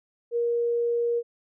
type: tone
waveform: sine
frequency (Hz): 472.2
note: A#4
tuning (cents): +22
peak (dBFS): -22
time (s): 0.31-1.23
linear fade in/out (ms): 50
effects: none